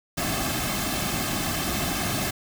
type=noise with comb filter; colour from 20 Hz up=pink; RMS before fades=-27 dBFS; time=0.17-2.31 s; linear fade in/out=10 ms; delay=2.1 ms; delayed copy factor=-0.65; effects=none